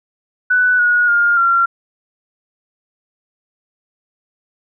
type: tone with pitch steps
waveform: sine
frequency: 1491 / 1451.1 / 1412.2 / 1374.4 Hz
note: F#6 / F#6 / F6 / F6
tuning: +13 / -34 / +19 / -28 cents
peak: -10 dBFS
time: 0.5-1.66 s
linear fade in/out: 10 ms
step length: 290 ms
effects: none